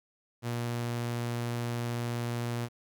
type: tone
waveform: sawtooth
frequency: 119.1 Hz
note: A#2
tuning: 38 cents sharp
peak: -27 dBFS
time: 0.42-2.69 s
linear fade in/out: 50 ms
effects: 11-bit